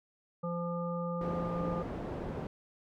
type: harmonic tone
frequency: 172.4 Hz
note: F3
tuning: 22 cents flat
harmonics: 1 / 3 / 5 / 7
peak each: -35 / -37 / -47 / -41 dBFS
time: 0.43-1.83 s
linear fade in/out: 10 ms
type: low-pass noise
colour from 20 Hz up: white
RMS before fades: -39 dBFS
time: 1.21-2.47 s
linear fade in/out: 2 ms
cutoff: 490 Hz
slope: 12 dB/octave
effects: none